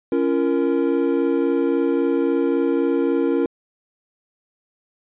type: chord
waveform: triangle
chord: Bb minor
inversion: first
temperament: equal with one note detuned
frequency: 277.2 / 340.9 / 466.2 Hz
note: Db4 / F4 / Bb4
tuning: 0 / -42 / 0 cents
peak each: -19 / -19 / -20 dBFS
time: 0.12-3.46 s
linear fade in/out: 2 ms
effects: resampled to 8000 Hz